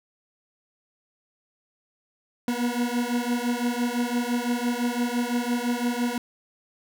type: beating tone pair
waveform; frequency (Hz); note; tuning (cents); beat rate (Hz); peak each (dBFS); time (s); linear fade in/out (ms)
40% pulse; 238.7 / 244.6; A#3 / B3; +41 / -16; 5.9; -26; 2.48-6.18; 2
effects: none